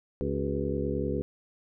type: harmonic tone with a mistuned harmonic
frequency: 70 Hz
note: C#2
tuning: 18 cents sharp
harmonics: 1 / 2 / 3 / 4 / 5 / 6 / 7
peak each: -35 / -35 / -35 / -35 / -35 / -35 / -35 dBFS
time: 0.21-1.22 s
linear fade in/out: 0 ms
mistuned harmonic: 5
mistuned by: +110 cents
effects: none